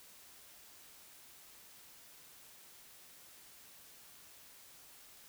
silence, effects white hiss -58 dBFS RMS until 5.28 s

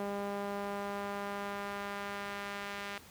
sawtooth tone with band-pass filter sweep, 201.4 Hz, G3, 47 cents sharp, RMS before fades -39 dBFS, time 0-2.98 s, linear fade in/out 0 ms, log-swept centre 630 to 2100 Hz, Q 0.9, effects pink hiss -55 dBFS RMS until 3.1 s + high-pass 60 Hz 12 dB/octave

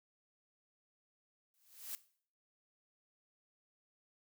blue noise with exponential growth, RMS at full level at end -40 dBFS, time 1.54-1.95 s, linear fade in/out 0 ms, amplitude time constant 88 ms, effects noise-tail reverb RT60 0.5 s tail -17 dB re dry

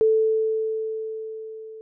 sine tone with level ramp, 440 Hz, A4, in tune, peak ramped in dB -14 to -37 dBFS, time 0.01-1.81 s, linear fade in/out 0 ms, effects none

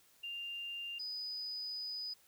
sine tone pair in turn, 2794 / 4978 Hz, F7 / D#8, 0 / 0 cents, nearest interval minor seventh, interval 1000 cents, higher second, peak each -40 / -39 dBFS, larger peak second, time 0.23-0.99 / 0.99-2.14 s, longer second, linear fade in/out 10 ms, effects white hiss -67 dBFS RMS until 2.27 s

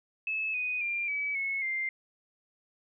sine tone with pitch steps, 2600 / 2491 / 2387 / 2287 / 2191 / 2100 Hz, E7 / D#7 / D7 / D7 / C#7 / C7, -24 / +1 / +28 / -47 / -21 / +6 cents, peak -29 dBFS, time 0.27-1.89 s, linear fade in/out 2 ms, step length 270 ms, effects none

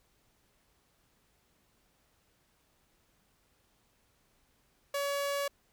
sawtooth tone, 565 Hz, C#5, 33 cents sharp, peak -27 dBFS, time 4.94-5.48 s, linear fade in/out 5 ms, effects pink hiss -71 dBFS RMS until 5.72 s

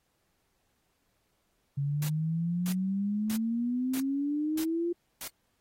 sine exponential sweep, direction up, 138.59 to 349.2 Hz, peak -27 dBFS, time 1.77-4.93 s, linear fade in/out 10 ms
white noise bursts, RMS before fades -39 dBFS, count 6, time 2.02-5.278 s, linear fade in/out 2 ms, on 68 ms, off 570 ms
effects pink hiss -75 dBFS RMS until 5.6 s + AAC 48 kbps

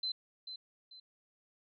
sine tone with echo, 4062 Hz, B7, 48 cents sharp, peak -33 dBFS, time 0.03-0.12 s, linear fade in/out 5 ms, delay 440 ms, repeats 2, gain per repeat -9 dB, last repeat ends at 1 s, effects none

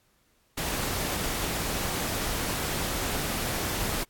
pink noise, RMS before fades -30 dBFS, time 0.57-4.04 s, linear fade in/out 10 ms, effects pink hiss -67 dBFS RMS until 4.09 s + AAC 64 kbps

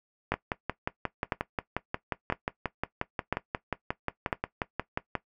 two click trains, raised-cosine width 0.5 ms, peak -13 / -11 dBFS, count 28 / 5, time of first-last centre 0.34-5.153 / 0.32-4.328 s, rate 5.61 / 0.998 Hz, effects noise-tail reverb RT60 0.1 s tail -17 dB re dry

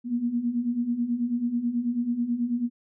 sine beating tone pair, 233.1 / 242.3 Hz, A#3 / B3, 0 / -33 cents, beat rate 9.2 Hz, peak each -30 / -25 dBFS, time 0.04-2.7 s, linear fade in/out 50 ms, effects none

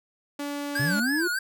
sawtooth tone, 287.3 Hz, D4, 38 cents flat, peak -26 dBFS, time 0.39-1 s, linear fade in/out 5 ms
square tone with vibrato, 1568 Hz, G6, in tune, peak -26 dBFS, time 0.75-1.39 s, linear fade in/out 5 ms, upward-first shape sine, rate 3.2 Hz, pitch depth 160 cents each way
triangle linear sweep, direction up, 120.4 to 362.1 Hz, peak -23 dBFS, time 0.79-1.28 s, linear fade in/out 10 ms
effects none

